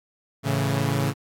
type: chord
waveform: sawtooth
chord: A major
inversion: none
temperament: equal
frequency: 110 / 138.59 / 164.81 Hz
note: A2 / C#3 / E3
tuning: 0 / 0 / 0 cents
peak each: -22 / -20 / -25 dBFS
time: 0.43-1.14 s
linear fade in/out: 50 ms
effects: AAC 64 kbps